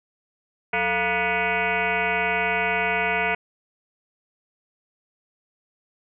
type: tone with frequency modulation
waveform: sine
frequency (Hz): 1469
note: F#6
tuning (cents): -13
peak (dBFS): -20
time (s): 0.73-3.35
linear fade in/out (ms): 5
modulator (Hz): 257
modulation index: 4.2
effects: none